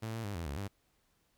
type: tone with pitch steps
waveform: sawtooth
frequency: 111.4 / 113.6 / 101.5 / 84.1 / 70.5 / 99.3 Hz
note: A2 / A#2 / G#2 / E2 / C#2 / G2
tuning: +22 / -44 / -39 / +35 / +30 / +23 cents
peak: -33 dBFS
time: 0.02-0.68 s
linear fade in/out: 10 ms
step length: 110 ms
effects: pink hiss -74 dBFS RMS until 1.37 s